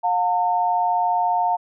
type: tone pair together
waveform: sine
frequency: 714.3 / 900 Hz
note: F5 / A5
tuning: +39 / +39 cents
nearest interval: major third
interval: 400 cents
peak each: -20 dBFS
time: 0.03-1.57 s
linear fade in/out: 20 ms
effects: none